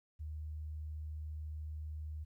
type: tone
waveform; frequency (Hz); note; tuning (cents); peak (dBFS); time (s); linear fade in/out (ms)
sine; 76.8; D#2; -22; -40; 0.19-2.25; 20
effects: 13-bit